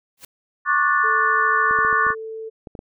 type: noise with exponential growth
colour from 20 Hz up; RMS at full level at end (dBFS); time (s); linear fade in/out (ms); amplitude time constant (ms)
white; -33; 0.17-0.25; 5; 17
type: chord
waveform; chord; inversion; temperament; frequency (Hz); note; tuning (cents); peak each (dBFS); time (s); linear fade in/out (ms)
sine; D major seventh; third; just; 1101.2 / 1174.7 / 1468.3 / 1762; C#6 / D6 / F#6 / A6; -12 / 0 / -14 / +2; -21; 0.65-2.15; 50
type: tone with pitch glide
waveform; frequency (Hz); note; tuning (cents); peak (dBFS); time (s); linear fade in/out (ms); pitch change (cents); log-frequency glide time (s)
sine; 439.6 to 443.4; A4 to A4; -2 to +13; -29; 1.03-2.5; 20; +15; 1.5-2.35
type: clicks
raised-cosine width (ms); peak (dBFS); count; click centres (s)
2; -22; 9; 1.71 / 1.788 / 1.849 / 1.928 / 2.067 / 2.104 / 2.672 / 2.752 / 2.791
effects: none